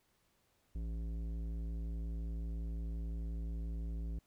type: tone with tanh clipping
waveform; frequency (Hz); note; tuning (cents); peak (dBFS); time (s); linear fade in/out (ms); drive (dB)
sine; 55.9; A1; +28; -39; 0.75-4.19; 5; 13
effects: pink hiss -75 dBFS RMS until 4.26 s